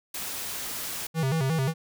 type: noise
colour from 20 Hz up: white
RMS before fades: -34 dBFS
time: 0.14-1.07 s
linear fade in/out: 5 ms
type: tone with vibrato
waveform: square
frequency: 146.83 Hz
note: D3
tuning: in tune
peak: -24 dBFS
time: 1.14-1.74 s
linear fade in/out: 50 ms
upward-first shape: square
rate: 5.6 Hz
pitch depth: 170 cents each way
effects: none